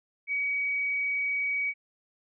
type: tone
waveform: sine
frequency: 2264 Hz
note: C#7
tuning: 36 cents sharp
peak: -26 dBFS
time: 0.27-1.74 s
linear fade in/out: 50 ms
effects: none